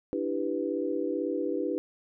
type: chord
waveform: sine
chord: E minor seventh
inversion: third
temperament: equal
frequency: 293.7 / 329.6 / 392 / 493.9 Hz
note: D4 / E4 / G4 / B4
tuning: 0 / 0 / 0 / 0 cents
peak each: -33 dBFS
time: 0.13-1.78 s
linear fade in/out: 0 ms
effects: none